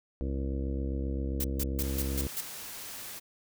harmonic tone, 67.6 Hz, C#2, 43 cents flat, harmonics 1 / 2 / 3 / 4 / 5 / 6 / 7 / 8 / 9, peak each -31 / -41 / -41 / -39 / -41 / -54 / -43 / -49 / -56 dBFS, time 0.21-2.27 s, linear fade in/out 0 ms
blue noise bursts, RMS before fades -33 dBFS, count 6, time 1.4-2.408 s, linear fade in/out 5 ms, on 43 ms, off 150 ms
white noise, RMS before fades -42 dBFS, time 1.82-3.2 s, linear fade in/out 20 ms
effects none

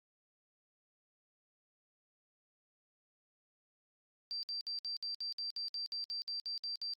sine tone bursts, 4699 Hz, D8, in tune, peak -37 dBFS, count 15, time 4.31-6.936 s, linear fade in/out 0 ms, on 120 ms, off 59 ms, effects Opus 48 kbps

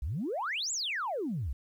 sine exponential two-way sweep, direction up then down, 56.9 to 7900 to 56.9 Hz, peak -30 dBFS, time 0.02-1.53 s, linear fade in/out 5 ms, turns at 0.72 s, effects tanh soft clip ceiling -26 dBFS + 11-bit

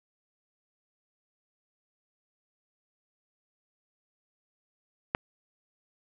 click, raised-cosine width 0.5 ms, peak -10 dBFS, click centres 5.149 s, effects none

